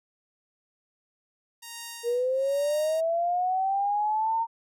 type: tone with tremolo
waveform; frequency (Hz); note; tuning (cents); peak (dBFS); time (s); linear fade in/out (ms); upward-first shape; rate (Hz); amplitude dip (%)
5% pulse; 932.3; A#5; 0; -25; 1.62-3.01; 10; sine; 1.1; 95
type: linear sweep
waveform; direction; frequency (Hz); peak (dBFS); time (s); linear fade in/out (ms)
sine; up; 466.2 to 922; -23; 2.03-4.47; 50
effects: none